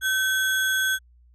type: tone with sample-and-hold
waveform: sine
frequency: 1538 Hz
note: G6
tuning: 33 cents flat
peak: -20 dBFS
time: 0.01-0.99 s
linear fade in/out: 50 ms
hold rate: 4900 Hz
effects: added 60 Hz sine -52 dBFS peak until 1.34 s + resampled to 32000 Hz